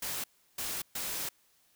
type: noise bursts at uneven times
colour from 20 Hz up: white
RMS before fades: -36 dBFS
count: 3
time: 0.02-0.24 / 0.58-0.82 / 0.95-1.29 s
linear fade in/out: 5 ms
effects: white hiss -68 dBFS RMS until 1.75 s